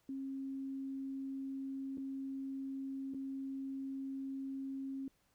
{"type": "tone with dropouts", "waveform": "sine", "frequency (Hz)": 270, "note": "C#4", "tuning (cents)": -45, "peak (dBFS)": -39, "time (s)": [0.09, 5.08], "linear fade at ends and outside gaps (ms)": 2, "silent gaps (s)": [[1.973, 1.98], [3.138, 3.145]], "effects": ["pink hiss -75 dBFS RMS until 5.34 s"]}